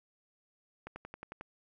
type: click train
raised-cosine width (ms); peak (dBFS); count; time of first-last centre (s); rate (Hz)
0.5; -28; 7; 0.87-1.411; 11.1
effects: none